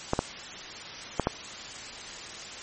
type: clicks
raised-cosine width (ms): 1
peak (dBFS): -9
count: 4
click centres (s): 0.134 / 0.191 / 1.197 / 1.271
effects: white hiss -40 dBFS RMS until 2.62 s + MP3 32 kbps